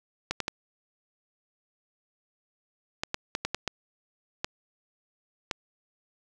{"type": "clicks", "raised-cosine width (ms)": 0.2, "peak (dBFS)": -11, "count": 11, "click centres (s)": [0.31, 0.403, 0.481, 3.035, 3.144, 3.351, 3.45, 3.546, 3.677, 4.445, 5.512], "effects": []}